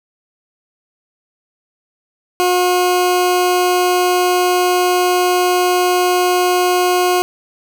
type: tone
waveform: 20% pulse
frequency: 360 Hz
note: F#4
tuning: 47 cents flat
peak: -7 dBFS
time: 2.4-7.22 s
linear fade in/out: 0 ms
effects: none